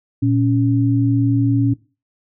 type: tone pair together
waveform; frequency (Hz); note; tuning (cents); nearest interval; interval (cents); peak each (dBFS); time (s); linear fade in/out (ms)
sine; 116.54 / 278.9; A#2 / C#4; 0 / +11; octave + minor third; 1511; -16; 0.22-1.74; 10
effects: noise-tail reverb RT60 0.3 s tail -18 dB re dry